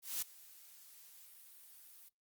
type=noise with ADSR envelope; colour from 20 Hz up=blue; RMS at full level=-36 dBFS; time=0.02-2.09 s; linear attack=200 ms; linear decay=8 ms; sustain=-22 dB; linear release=8 ms; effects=noise-tail reverb RT60 0.2 s tail -26 dB re dry + Opus 48 kbps